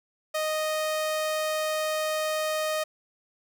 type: tone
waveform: sawtooth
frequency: 621 Hz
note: D#5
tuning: 3 cents flat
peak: -22 dBFS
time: 0.34-2.84 s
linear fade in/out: 10 ms
effects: none